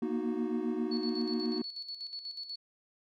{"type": "chord", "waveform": "triangle", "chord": "B major seventh", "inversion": "third", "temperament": "equal with one note detuned", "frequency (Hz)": [233.1, 240.6, 311.1, 370], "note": ["A#3", "B3", "D#4", "F#4"], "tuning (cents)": [0, -45, 0, 0], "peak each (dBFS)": -34, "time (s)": [0.02, 1.62], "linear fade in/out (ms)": 5}
{"type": "tone with tremolo", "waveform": "sine", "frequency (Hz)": 4419, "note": "C#8", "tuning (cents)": -6, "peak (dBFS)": -37, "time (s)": [0.91, 2.56], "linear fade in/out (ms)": 10, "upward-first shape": "square", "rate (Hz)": 8.2, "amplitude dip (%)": 60}
{"effects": []}